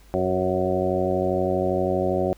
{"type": "harmonic tone with a mistuned harmonic", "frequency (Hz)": 92.5, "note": "F#2", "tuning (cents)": 0, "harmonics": [1, 2, 3, 4, 5, 6, 7, 8], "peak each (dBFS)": [-31, -29, -31, -25, -34, -26, -29, -30], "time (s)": [0.14, 2.33], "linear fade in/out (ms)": 0, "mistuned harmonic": 5, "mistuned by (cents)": 38, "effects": ["added 50 Hz sine -49 dBFS peak until 2.37 s", "pink hiss -56 dBFS RMS until 2.37 s"]}